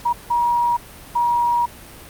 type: tone bursts at uneven times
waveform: sine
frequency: 954 Hz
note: A#5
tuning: 40 cents sharp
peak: -15 dBFS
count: 3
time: 0.05-0.13 / 0.3-0.77 / 1.15-1.66 s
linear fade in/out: 10 ms
effects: pink hiss -40 dBFS RMS until 2.09 s + Opus 48 kbps